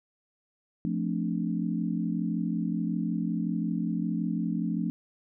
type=chord; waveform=sine; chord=D minor seventh; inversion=first; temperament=equal; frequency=174.61 / 220 / 261.6 / 293.7 Hz; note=F3 / A3 / C4 / D4; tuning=0 / 0 / 0 / 0 cents; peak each=-30 / -31 / -36 / -34 dBFS; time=0.85-4.9 s; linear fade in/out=0 ms; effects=none